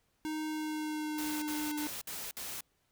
square tone with pitch glide, 310 to 300.3 Hz, D#4 to D4, -6 to +39 cents, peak -35 dBFS, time 0.25-1.87 s, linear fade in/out 0 ms, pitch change -55 cents, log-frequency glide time 0.47-1.72 s
white noise bursts, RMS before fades -41 dBFS, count 5, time 1.18-2.608 s, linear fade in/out 2 ms, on 240 ms, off 57 ms
effects pink hiss -75 dBFS RMS until 2.91 s

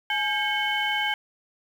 sine tone cluster, 843 / 1604 / 2192 / 3058 Hz, G#5 / G6 / C#7 / G7, +26 / +39 / -20 / -44 cents, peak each -28 dBFS, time 0.1-1.14 s, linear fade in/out 2 ms, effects tanh soft clip ceiling -14 dBFS + 8-bit

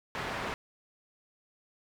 white low-pass noise, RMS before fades -36 dBFS, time 0.15-0.54 s, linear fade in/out 0 ms, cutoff 1700 Hz, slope 12 dB/octave, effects none

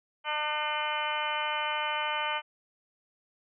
harmonic tone, 301.1 Hz, D4, 43 cents sharp, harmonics 2 / 3 / 4 / 5 / 6 / 7 / 8 / 9 / 10, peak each -39 / -33 / -36 / -37 / -44 / -38 / -38 / -46 / -36 dBFS, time 0.24-2.42 s, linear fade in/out 50 ms, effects none

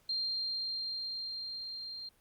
sine tone with level ramp, 4186 Hz, C8, in tune, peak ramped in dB -31 to -41 dBFS, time 0.09-2.09 s, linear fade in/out 5 ms, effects pink hiss -68 dBFS RMS until 2.2 s + Opus 48 kbps

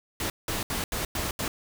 pink noise bursts at uneven times, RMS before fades -30 dBFS, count 6, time 0.2-0.3 / 0.48-0.63 / 0.7-0.84 / 0.92-1.05 / 1.15-1.31 / 1.39-1.48 s, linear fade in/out 2 ms, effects none

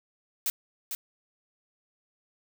blue noise with echo, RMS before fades -28 dBFS, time 0.46-0.5 s, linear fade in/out 0 ms, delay 450 ms, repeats 1, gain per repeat -6 dB, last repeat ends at 0.95 s, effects none

